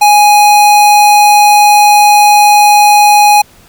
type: tone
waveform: square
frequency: 830.6 Hz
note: G#5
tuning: in tune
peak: -3 dBFS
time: 0.01-3.42 s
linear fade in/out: 10 ms
effects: pink hiss -42 dBFS RMS until 3.68 s